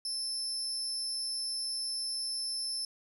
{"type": "tone with amplitude modulation", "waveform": "35% pulse", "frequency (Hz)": 5274, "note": "E8", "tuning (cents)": 0, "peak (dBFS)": -28, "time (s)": [0.05, 2.85], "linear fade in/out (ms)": 2, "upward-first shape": "sine", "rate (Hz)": 260, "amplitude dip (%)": 55, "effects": []}